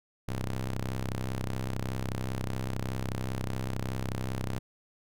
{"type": "ring-modulated tone", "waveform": "sawtooth", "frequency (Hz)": 65, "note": "C2", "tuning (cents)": -11, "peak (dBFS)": -24, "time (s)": [0.28, 4.59], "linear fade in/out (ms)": 5, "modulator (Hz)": 48, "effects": []}